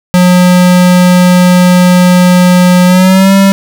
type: tone with pitch glide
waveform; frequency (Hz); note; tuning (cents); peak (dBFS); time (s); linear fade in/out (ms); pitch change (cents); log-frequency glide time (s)
square; 180 to 195.16; F#3 to G3; -47 to -7; -3; 0.14-3.52; 0; +140; 2.86-3.33
effects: none